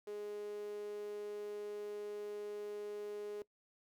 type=tone with high-pass filter; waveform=sawtooth; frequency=207.5 Hz; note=G#3; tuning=1 cent flat; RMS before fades=-44 dBFS; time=0.07-3.42 s; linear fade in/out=0 ms; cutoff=420 Hz; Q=8.4; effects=noise-tail reverb RT60 0.1 s tail -20 dB re dry